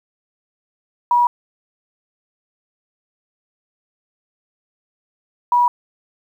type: tone pair in turn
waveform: sine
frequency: 965 / 970.1 Hz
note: B5 / B5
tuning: -40 / -31 cents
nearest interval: unison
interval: 9 cents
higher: second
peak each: -11 dBFS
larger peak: neither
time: 1.11-1.27 / 5.52-5.68 s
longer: neither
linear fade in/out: 2 ms
effects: 8-bit